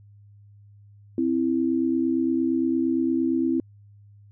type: tone pair together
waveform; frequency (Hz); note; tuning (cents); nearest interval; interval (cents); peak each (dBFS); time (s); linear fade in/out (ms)
sine; 261.6 / 330.3; C4 / E4; 0 / +4; major third; 404; -23; 1.18-3.6; 2
effects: added 102 Hz sine -48 dBFS peak until 4.31 s

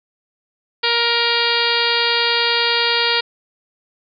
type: harmonic tone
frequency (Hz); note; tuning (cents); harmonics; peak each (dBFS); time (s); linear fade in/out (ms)
470; A#4; +14; 1 / 2 / 3 / 4 / 5 / 6 / 7 / 8 / 9 / 10; -24 / -24 / -24 / -24 / -24 / -24 / -24 / -24 / -24 / -24; 0.83-3.21; 10
effects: none

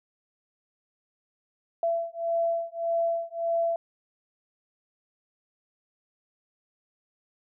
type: beating tone pair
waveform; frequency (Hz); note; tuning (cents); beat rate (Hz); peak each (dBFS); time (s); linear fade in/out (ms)
sine; 671 / 672.7; E5 / E5; +31 / +35; 1.7; -28; 1.83-3.76; 2
effects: none

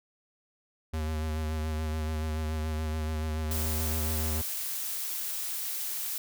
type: tone with vibrato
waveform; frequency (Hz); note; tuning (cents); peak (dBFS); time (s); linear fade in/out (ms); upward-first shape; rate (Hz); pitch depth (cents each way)
square; 78.1; D#2; +7; -30; 0.93-4.42; 10; sine; 7; 28
type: noise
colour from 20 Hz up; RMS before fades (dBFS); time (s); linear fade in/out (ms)
blue; -34; 3.51-6.18; 2
effects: none

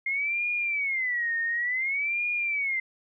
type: tone with vibrato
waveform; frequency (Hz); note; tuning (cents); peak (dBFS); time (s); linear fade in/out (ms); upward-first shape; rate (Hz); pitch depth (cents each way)
sine; 2116; C7; +19; -25; 0.06-2.8; 5; sine; 0.56; 240
effects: none

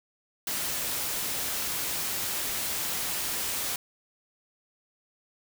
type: noise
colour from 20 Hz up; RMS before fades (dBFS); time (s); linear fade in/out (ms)
white; -31; 0.47-3.76; 2
effects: none

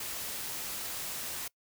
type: noise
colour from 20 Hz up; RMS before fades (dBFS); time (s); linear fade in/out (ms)
white; -38; 0-1.48; 5
effects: noise-tail reverb RT60 0.1 s tail -23 dB re dry

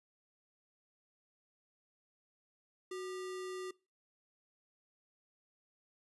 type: tone with sample-and-hold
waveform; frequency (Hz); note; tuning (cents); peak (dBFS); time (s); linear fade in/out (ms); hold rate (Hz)
sine; 370; F#4; 0; -39; 2.91-3.71; 5; 1575
effects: noise-tail reverb RT60 0.3 s tail -23 dB re dry + resampled to 24000 Hz

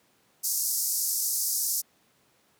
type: band-pass noise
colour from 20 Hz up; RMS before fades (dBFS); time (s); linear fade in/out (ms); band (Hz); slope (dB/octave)
white; -28; 0.43-1.82; 20; 5000 to 15000; 48
effects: pink hiss -65 dBFS RMS until 2.59 s + high-pass 150 Hz 12 dB/octave

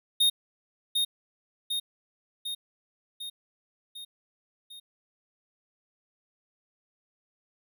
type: tone with echo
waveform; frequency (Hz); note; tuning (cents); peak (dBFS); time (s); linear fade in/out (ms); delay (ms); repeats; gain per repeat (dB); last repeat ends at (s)
square; 3700; A#7; -14; -20; 0.2-0.3; 10; 750; 6; -4; 4.8
effects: none

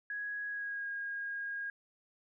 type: tone with pitch glide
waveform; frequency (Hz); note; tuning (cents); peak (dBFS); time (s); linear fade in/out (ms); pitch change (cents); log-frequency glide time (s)
sine; 1664 to 1630.7; G#6 to G#6; +3 to -32; -36; 0.1-1.7; 2; -35; 0.47-0.88
effects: none

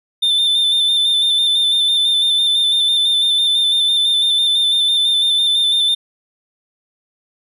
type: tone with vibrato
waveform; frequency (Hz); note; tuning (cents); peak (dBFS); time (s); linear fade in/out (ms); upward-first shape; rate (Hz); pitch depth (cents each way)
triangle; 3567; A7; +23; -11; 0.22-5.95; 10; square; 6; 24
effects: none

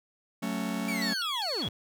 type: chord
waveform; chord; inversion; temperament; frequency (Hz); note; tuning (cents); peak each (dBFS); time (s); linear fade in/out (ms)
45% pulse; F# minor; none; just; 185 / 222 / 277.5; F#3 / A3 / C#4; 0 / +16 / +2; -35 / -33 / -36; 0.42-1.14; 10
type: linear sweep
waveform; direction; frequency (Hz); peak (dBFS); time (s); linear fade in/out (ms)
40% pulse; down; 2357 to 73.42; -32; 0.88-1.69; 5
type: tone with vibrato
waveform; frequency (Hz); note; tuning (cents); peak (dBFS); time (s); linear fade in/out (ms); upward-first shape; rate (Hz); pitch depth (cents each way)
sine; 3836; A#7; +49; -31; 1.02-1.68; 0; square; 2.5; 240
effects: none

